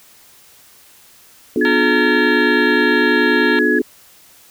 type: chord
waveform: sine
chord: B diminished seventh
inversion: none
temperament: just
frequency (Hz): 246.9 / 296.3 / 355.6 / 426.7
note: B3 / D4 / F4 / Ab4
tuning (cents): 0 / +15 / +31 / +47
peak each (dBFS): -19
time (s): 1.56-3.82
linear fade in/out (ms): 2
type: tone with pitch glide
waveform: sine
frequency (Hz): 1705 to 1683.5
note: G#6 to G#6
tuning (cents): +45 to +23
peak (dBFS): -16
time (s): 1.61-3.79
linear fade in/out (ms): 5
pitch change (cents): -22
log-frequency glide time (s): 2.21-3.39
type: harmonic tone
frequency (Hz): 460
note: A#4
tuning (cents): -23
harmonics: 2 / 3 / 4 / 5 / 6 / 7 / 8 / 9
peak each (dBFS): -25 / -27 / -28 / -29 / -30 / -30 / -31 / -32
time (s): 1.65-3.59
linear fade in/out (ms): 0
effects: white hiss -47 dBFS RMS until 4.5 s